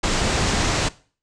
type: low-pass noise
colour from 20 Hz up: pink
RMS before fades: -21 dBFS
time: 0.03-0.89 s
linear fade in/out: 10 ms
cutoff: 8200 Hz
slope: 48 dB/octave
effects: noise-tail reverb RT60 0.4 s tail -19 dB re dry